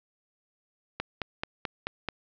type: click train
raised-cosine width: 0.3 ms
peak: -14 dBFS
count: 6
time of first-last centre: 1-2.087 s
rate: 4.6 Hz
effects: low-pass 5000 Hz 12 dB/octave